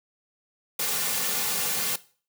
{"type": "noise with comb filter", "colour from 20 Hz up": "white", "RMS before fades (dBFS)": -27, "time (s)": [0.79, 1.96], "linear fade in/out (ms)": 5, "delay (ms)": 3.1, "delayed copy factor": -0.6, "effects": ["noise-tail reverb RT60 0.4 s tail -18 dB re dry", "high-pass 150 Hz 12 dB/octave"]}